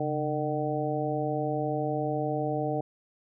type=harmonic tone with a mistuned harmonic; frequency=151.6 Hz; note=D#3; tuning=45 cents flat; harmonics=1 / 2 / 3 / 4 / 5; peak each=-33 / -33 / -33 / -33 / -33 dBFS; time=0-2.81 s; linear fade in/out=5 ms; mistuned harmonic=1; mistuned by=-140 cents; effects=none